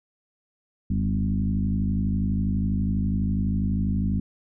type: tone with frequency modulation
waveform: sine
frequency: 136.5 Hz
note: C#3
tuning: 26 cents flat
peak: -21 dBFS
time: 0.9-4.2 s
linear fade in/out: 5 ms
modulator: 52.2 Hz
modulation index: 2
effects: none